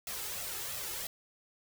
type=noise with flanger; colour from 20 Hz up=white; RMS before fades=-39 dBFS; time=0.07-1.07 s; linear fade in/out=2 ms; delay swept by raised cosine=1.5 to 2.34 ms; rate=3 Hz; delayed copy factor=+0.65; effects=none